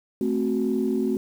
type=chord; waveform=sine; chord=F# diminished; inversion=first; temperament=equal; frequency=220 / 261.6 / 370 Hz; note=A3 / C4 / F#4; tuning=0 / 0 / 0 cents; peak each=-25 dBFS; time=0.21-1.17 s; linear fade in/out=2 ms; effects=tanh soft clip ceiling -13 dBFS + 8-bit

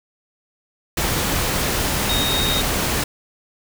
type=tone in noise; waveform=sine; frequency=3729 Hz; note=A#7; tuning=in tune; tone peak=-21 dBFS; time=2.09-2.61 s; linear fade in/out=5 ms; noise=pink; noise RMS=-21 dBFS; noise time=0.97-3.04 s; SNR=-3 dB; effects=none

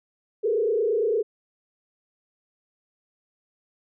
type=tone with frequency modulation; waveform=sine; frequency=440 Hz; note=A4; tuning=in tune; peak=-20 dBFS; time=0.43-1.23 s; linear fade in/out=20 ms; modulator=28.8 Hz; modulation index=1.4; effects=none

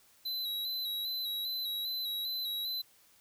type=tone with vibrato; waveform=square; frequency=3951 Hz; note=B7; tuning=in tune; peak=-34 dBFS; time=0.25-2.82 s; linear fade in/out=10 ms; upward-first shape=square; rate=2.5 Hz; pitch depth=36 cents each way; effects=white hiss -64 dBFS RMS until 3.2 s

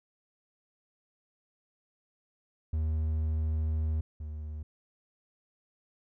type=tone pair in turn; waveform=triangle; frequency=78.4 / 76.39 Hz; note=D#2 / D#2; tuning=+14 / -31 cents; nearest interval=unison; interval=45 cents; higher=first; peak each=-25 / -34 dBFS; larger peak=first; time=2.73-4.01 / 4.2-4.63 s; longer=first; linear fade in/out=5 ms; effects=none

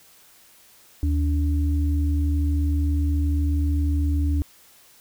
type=tone pair together; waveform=sine; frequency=76.1 / 287.3 Hz; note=D#2 / D4; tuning=-38 / -38 cents; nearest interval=octave + major seventh; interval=2300 cents; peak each=-19 / -28 dBFS; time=1.03-4.42 s; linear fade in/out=0 ms; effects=white hiss -53 dBFS RMS until 5 s

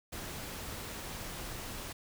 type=noise; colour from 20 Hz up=pink; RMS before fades=-42 dBFS; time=0.12-1.93 s; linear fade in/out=10 ms; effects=none

